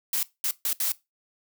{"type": "noise bursts at uneven times", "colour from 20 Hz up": "blue", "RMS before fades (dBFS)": -26, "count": 4, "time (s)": [[0.13, 0.23], [0.44, 0.51], [0.65, 0.73], [0.8, 0.92]], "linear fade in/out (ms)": 2, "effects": ["noise-tail reverb RT60 0.2 s tail -19 dB re dry"]}